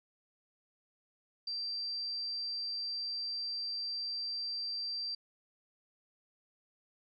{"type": "tone", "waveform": "sine", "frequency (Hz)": 4699, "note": "D8", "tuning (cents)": 0, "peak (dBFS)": -35, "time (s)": [1.47, 5.15], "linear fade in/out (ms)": 5, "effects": []}